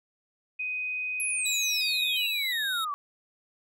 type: tone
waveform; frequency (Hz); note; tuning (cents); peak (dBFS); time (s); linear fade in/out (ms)
sine; 2502; D#7; +9; -29; 0.59-2.27; 10
type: exponential sweep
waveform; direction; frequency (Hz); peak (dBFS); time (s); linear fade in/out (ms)
sine; down; 11280 to 1119; -29; 1.2-2.94; 0
type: tone with vibrato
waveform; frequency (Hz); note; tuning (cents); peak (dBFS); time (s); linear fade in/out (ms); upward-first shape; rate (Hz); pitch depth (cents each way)
45% pulse; 3833; A#7; +47; -29; 1.45-2.85; 10; square; 1.4; 38
effects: none